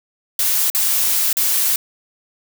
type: noise with dropouts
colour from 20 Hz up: blue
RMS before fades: -17 dBFS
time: 0.39-1.76 s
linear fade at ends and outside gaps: 2 ms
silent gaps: 0.701-0.748 / 1.329-1.369 s
effects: none